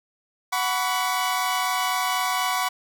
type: chord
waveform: sawtooth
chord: F# suspended fourth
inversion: none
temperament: equal with one note detuned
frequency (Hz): 740 / 987.8 / 1132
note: F#5 / B5 / C#6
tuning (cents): 0 / 0 / +36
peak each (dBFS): -23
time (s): 0.52-2.69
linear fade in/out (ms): 10
effects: none